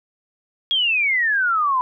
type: exponential sweep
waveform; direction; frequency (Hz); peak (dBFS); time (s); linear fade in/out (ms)
sine; down; 3322 to 987.8; -16; 0.71-1.81; 0
effects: none